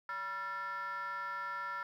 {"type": "tone with frequency modulation", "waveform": "sine", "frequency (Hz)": 1366, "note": "F6", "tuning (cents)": -39, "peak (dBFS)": -35, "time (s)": [0.09, 1.83], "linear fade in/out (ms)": 2, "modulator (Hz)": 398, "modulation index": 1, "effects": ["tanh soft clip ceiling -35 dBFS", "12-bit"]}